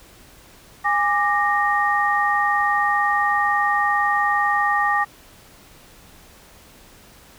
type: tone cluster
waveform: sine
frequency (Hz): 821 / 1183 / 1861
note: G#5 / D6 / A#6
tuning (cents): -20 / +12 / -3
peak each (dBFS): -21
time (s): 0.84-5.05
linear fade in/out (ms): 20
effects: pink hiss -48 dBFS RMS until 7.38 s